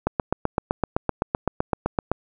click train, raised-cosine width 1 ms, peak -6 dBFS, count 17, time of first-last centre 0.07-2.116 s, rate 7.82 Hz, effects none

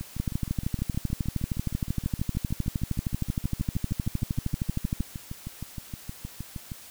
two click trains, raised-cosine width 5 ms, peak -22 / -14 dBFS, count 44 / 63, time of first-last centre 0.01-6.718 / 0.2-5.006 s, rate 6.41 / 12.9 Hz, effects white hiss -47 dBFS RMS until 6.9 s

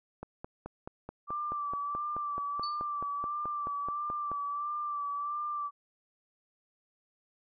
click train, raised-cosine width 1 ms, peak -26 dBFS, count 20, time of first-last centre 0.23-4.316 s, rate 4.65 Hz
sine tone with vibrato, 1170 Hz, D6, 7 cents flat, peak -32 dBFS, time 1.27-5.71 s, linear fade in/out 50 ms, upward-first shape sine, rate 1.5 Hz, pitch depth 36 cents each way
sine tone with exponential decay, 4492 Hz, C#8, 22 cents sharp, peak -34 dBFS, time 2.63-2.85 s, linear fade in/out 5 ms, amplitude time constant 46 ms
effects none

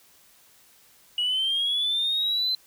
sine linear sweep, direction up, 2900 to 4082 Hz, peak -21 dBFS, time 1.18-2.55 s, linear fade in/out 2 ms, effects tanh soft clip ceiling -19 dBFS + white hiss -57 dBFS RMS until 2.66 s

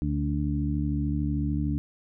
harmonic tone with a mistuned harmonic, 73.42 Hz, D2, in tune, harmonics 1 / 2 / 3 / 4, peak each -29 / -29 / -33 / -30 dBFS, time 0.02-1.78 s, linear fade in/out 0 ms, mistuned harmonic 4, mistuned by -15 cents, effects none

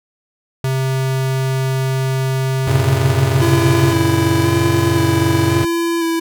square tone, 132.3 Hz, C3, 20 cents sharp, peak -16 dBFS, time 0.64-3.93 s, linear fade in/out 2 ms
square chord, F# major, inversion none, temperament just, 92.5 / 115.62 / 138.75 Hz, F#2 / A#2 / C#3, 0 / -14 / +2 cents, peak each -20 dBFS, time 2.67-5.65 s, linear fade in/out 5 ms
square tone with vibrato, 334.1 Hz, E4, 23 cents sharp, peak -16 dBFS, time 3.41-6.2 s, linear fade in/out 10 ms, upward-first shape square, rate 0.96 Hz, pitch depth 16 cents each way
effects none

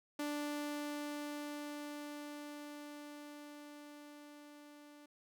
sawtooth tone with level ramp, 293.7 Hz, D4, in tune, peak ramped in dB -33 to -52 dBFS, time 0.19-5.06 s, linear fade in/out 5 ms, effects none

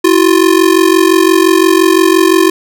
square ring-modulated tone, 351.8 Hz, F4, 13 cents sharp, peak -3 dBFS, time 0.04-2.5 s, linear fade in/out 5 ms, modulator 22.9 Hz, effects none

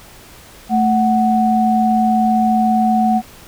sine tone pair together, 220.6 / 742 Hz, A3 / F#5, +5 / +5 cents, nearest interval octave + major sixth, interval 2100 cents, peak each -14 dBFS, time 0.69-3.22 s, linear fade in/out 50 ms, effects pink hiss -41 dBFS RMS until 3.47 s

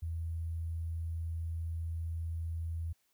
sine tone with sample-and-hold, 82.41 Hz, E2, in tune, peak -34 dBFS, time 0.02-2.93 s, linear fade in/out 10 ms, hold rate 11025 Hz, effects white hiss -75 dBFS RMS until 3.13 s

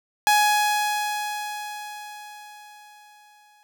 sawtooth tone with exponential decay, 837 Hz, G#5, 13 cents sharp, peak -11 dBFS, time 0.27-3.63 s, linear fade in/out 0 ms, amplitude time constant 730 ms, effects none

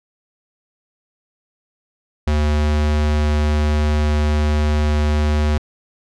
square tone, 75.1 Hz, D2, 39 cents sharp, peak -15 dBFS, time 2.27-5.58 s, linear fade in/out 5 ms, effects low-pass 6000 Hz 12 dB/octave

